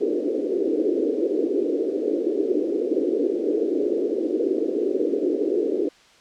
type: band-pass noise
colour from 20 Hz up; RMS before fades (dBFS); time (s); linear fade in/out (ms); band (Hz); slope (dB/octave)
pink; -23; 0-5.89; 10; 300 to 470; 48
effects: white hiss -53 dBFS RMS until 6.2 s + low-pass 5000 Hz 12 dB/octave